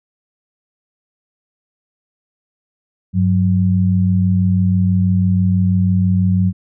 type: tone pair together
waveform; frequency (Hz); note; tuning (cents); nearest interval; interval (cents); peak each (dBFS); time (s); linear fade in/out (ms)
sine; 97.6 / 183.72; G2 / F#3; -7 / -12; major seventh; 1095; -14; 3.13-6.53; 50
effects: none